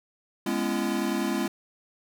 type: chord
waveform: square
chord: C# minor seventh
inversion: second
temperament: equal with one note detuned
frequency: 207.7 / 246.9 / 277.2 / 338.1 Hz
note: G#3 / B3 / C#4 / E4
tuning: 0 / 0 / 0 / +44 cents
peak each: -31 / -32 / -33 / -31 dBFS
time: 0.46-1.48 s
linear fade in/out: 5 ms
effects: none